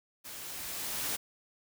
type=noise with level ramp; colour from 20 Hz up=white; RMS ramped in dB=-45 to -33 dBFS; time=0.24-1.17 s; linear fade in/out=20 ms; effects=none